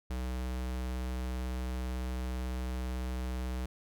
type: tone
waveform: square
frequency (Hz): 63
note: B1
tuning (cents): +35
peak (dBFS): -34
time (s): 0.1-3.66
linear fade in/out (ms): 5
effects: none